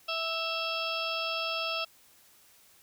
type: harmonic tone with a mistuned harmonic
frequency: 656 Hz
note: E5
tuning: 9 cents flat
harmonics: 1 / 2 / 4 / 5 / 6 / 7 / 8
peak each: -37 / -36 / -35 / -37 / -45 / -43 / -39 dBFS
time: 0.08-1.85 s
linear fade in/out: 10 ms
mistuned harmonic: 4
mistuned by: +35 cents
effects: white hiss -60 dBFS RMS until 2.82 s